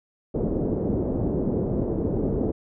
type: low-pass noise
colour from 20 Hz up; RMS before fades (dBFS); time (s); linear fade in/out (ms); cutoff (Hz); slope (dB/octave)
white; -25; 0.34-2.52; 10; 450; 24
effects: none